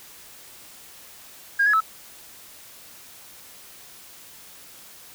sine tone with pitch steps, 1622 / 1686 / 1304 Hz, G#6 / G#6 / E6, -41 / +26 / -19 cents, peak -15 dBFS, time 1.59-1.806 s, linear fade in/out 10 ms, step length 72 ms, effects tanh soft clip ceiling -11 dBFS + white hiss -46 dBFS RMS until 5.14 s

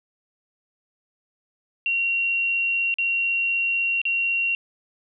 sine tone with dropouts, 2748 Hz, F7, 29 cents flat, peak -20 dBFS, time 1.86-4.55 s, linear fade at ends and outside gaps 1 ms, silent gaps 2.941-2.985 / 4.016-4.053 s, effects none

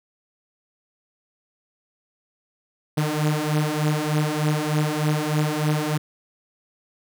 sawtooth beating tone pair, 150 / 153.3 Hz, D3 / D#3, +37 / -25 cents, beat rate 3.3 Hz, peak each -20 / -19 dBFS, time 2.97-5.98 s, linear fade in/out 10 ms, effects none

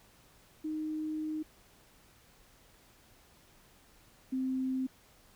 sine tone pair in turn, 310 / 260.7 Hz, D#4 / C4, -6 / -6 cents, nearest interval minor third, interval 300 cents, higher first, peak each -33 / -30 dBFS, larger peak second, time 0.64-1.43 / 4.32-4.87 s, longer first, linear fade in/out 10 ms, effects pink hiss -62 dBFS RMS until 5.35 s

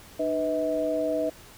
sine tone cluster, 302.4 / 496.9 / 640 Hz, D#4 / B4 / D#5, -49 / +11 / +49 cents, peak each -30 / -30 / -26 dBFS, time 0.19-1.3 s, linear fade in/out 10 ms, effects pink hiss -49 dBFS RMS until 1.57 s

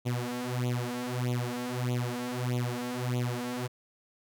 sawtooth tone with flanger, 123.2 Hz, B2, 4 cents flat, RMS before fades -32 dBFS, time 0.05-3.68 s, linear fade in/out 20 ms, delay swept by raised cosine 0.29 to 4.49 ms, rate 1.6 Hz, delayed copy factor +1, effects none

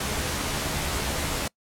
pink noise with comb filter, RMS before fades -28 dBFS, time 0-1.48 s, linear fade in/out 5 ms, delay 14 ms, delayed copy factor +0.55, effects noise-tail reverb RT60 0.1 s tail -25 dB re dry + low-pass 12000 Hz 12 dB/octave

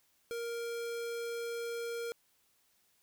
square tone, 467.5 Hz, A#4, 5 cents sharp, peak -37 dBFS, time 0.31-2.12 s, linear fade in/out 0 ms, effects white hiss -72 dBFS RMS until 3.02 s

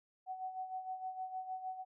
sine tone with tremolo, 749 Hz, F#5, 21 cents sharp, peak -37 dBFS, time 0.26-1.85 s, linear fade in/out 50 ms, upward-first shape sine, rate 6.5 Hz, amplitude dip 65%, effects none

